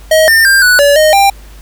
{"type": "tone with pitch steps", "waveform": "square", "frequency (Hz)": [632, 1805, 1591, 1480, 572, 619, 793], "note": ["D#5", "A6", "G6", "F#6", "D5", "D#5", "G5"], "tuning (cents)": [27, 44, 25, 0, -46, -9, 20], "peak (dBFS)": -5, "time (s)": [0.11, 1.3], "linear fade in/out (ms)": 5, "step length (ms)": 170, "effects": ["added 50 Hz sine -31 dBFS peak until 1.61 s", "pink hiss -41 dBFS RMS until 1.61 s"]}